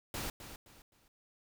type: noise with echo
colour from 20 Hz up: pink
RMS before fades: -39 dBFS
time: 0.14-0.3 s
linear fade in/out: 2 ms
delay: 260 ms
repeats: 3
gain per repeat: -10 dB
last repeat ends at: 1.08 s
effects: none